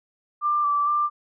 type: tone with pitch steps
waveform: sine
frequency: 1189 / 1163 / 1186 Hz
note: D6 / D6 / D6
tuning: +21 / -17 / +17 cents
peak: -19 dBFS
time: 0.41-1.1 s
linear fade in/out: 50 ms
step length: 230 ms
effects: none